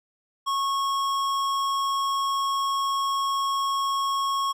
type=tone with tanh clipping; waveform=sine; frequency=1097 Hz; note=C#6; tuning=18 cents flat; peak=-25 dBFS; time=0.46-4.53 s; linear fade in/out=20 ms; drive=17 dB; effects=none